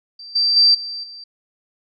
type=tone with level steps; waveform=sine; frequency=4683 Hz; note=D8; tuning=6 cents flat; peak=-34 / -14 / -9 / -26 / -34 dBFS; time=0.19-1.24 s; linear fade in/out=5 ms; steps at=0.35 / 0.56 / 0.74 / 1.03 s; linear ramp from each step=10 ms; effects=none